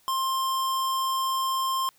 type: tone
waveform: square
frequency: 1056 Hz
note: C6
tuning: 16 cents sharp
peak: -25 dBFS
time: 0.08-1.89 s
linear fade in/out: 0 ms
effects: white hiss -62 dBFS RMS until 1.98 s